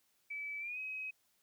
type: tone with pitch glide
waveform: sine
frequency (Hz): 2301 to 2538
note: D7 to D#7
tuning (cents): -36 to +34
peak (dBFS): -39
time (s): 0.3-1.11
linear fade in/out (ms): 10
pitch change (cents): +170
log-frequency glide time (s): 0.59-0.79
effects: white hiss -75 dBFS RMS until 1.42 s + high-pass 60 Hz 12 dB/octave